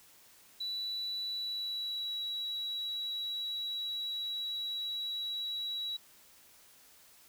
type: tone with pitch glide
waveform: sine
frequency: 3951 to 3897 Hz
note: B7 to B7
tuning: 0 to -24 cents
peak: -33 dBFS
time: 0.6-5.97 s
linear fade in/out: 10 ms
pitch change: -24 cents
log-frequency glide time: 1.27-2.18 s
effects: tanh soft clip ceiling -31 dBFS + white hiss -60 dBFS RMS until 7.28 s